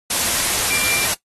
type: tone in noise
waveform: sine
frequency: 2368 Hz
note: D7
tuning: 14 cents sharp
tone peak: -21 dBFS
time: 0.7-1.05 s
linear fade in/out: 5 ms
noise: white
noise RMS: -19 dBFS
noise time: 0.1-1.14 s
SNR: -5 dB
effects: noise-tail reverb RT60 0.1 s tail -17 dB re dry + AAC 32 kbps